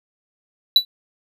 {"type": "tone with exponential decay", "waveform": "triangle", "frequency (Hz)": 3951, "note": "B7", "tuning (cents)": 0, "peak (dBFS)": -3, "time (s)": [0.76, 0.85], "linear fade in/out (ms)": 2, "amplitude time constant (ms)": 19, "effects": []}